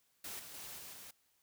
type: noise with level steps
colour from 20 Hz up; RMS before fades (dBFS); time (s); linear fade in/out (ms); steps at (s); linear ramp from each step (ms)
white; -45 / -51 / -48 / -50 / -52; 0.24-1.11; 5; 0.39 / 0.54 / 0.78 / 0.93; 5
effects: white hiss -75 dBFS RMS until 1.42 s